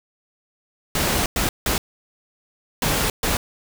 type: noise bursts at uneven times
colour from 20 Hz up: pink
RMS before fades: -21 dBFS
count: 5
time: 0.95-1.26 / 1.36-1.49 / 1.66-1.78 / 2.82-3.1 / 3.23-3.37 s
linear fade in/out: 2 ms
effects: none